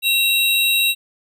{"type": "tone pair together", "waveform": "square", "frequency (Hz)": [2716, 3836], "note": ["F7", "A#7"], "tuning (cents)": [-49, 49], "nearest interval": "tritone", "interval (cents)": 598, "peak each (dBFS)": -18, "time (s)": [0.02, 0.95], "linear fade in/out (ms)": 50, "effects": []}